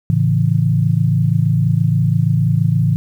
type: chord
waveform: sine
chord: A major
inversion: none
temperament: equal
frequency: 110 / 138.59 / 164.81 Hz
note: A2 / C#3 / E3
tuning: 0 / 0 / 0 cents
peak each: -16 dBFS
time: 0.1-2.96 s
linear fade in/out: 0 ms
effects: 8-bit